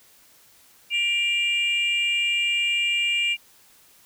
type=tone pair together; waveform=sine; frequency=2371 / 2820 Hz; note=D7 / F7; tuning=+16 / +16 cents; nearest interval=minor third; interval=300 cents; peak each=-21 dBFS; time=0.9-3.37 s; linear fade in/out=50 ms; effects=tanh soft clip ceiling -17 dBFS + white hiss -55 dBFS RMS until 4.05 s